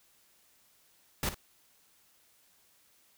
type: noise with echo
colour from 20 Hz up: pink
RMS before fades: -31 dBFS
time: 1.23-1.29 s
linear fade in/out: 2 ms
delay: 55 ms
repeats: 1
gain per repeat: -12 dB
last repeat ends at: 1.345 s
effects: white hiss -66 dBFS RMS until 3.17 s